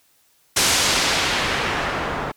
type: noise with low-pass filter sweep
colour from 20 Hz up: white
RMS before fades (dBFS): -21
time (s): 0.56-2.32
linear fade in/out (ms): 10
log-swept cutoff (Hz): 8700 to 1000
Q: 0.81
effects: white hiss -60 dBFS RMS until 2.36 s